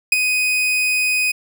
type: tone with ADSR envelope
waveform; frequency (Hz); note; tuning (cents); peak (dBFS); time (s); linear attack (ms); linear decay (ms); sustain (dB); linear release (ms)
40% pulse; 2500; D#7; +8; -7; 0.12-1.32; 4; 21; -8; 10
effects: none